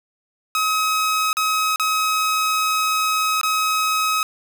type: tone with dropouts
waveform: sawtooth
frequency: 1273 Hz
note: D#6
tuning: 39 cents sharp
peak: -14 dBFS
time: 0.55-4.23 s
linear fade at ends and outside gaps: 1 ms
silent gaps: 1.33-1.369 / 1.76-1.797 / 3.413-3.432 s
effects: none